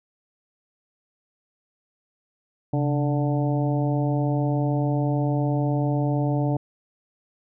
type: harmonic tone with a mistuned harmonic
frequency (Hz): 146.83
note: D3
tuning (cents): 0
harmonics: 1 / 2 / 3 / 4 / 5 / 6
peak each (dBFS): -22 / -26 / -34 / -31 / -33 / -37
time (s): 2.73-6.57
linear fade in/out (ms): 5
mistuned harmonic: 1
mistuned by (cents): -110
effects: none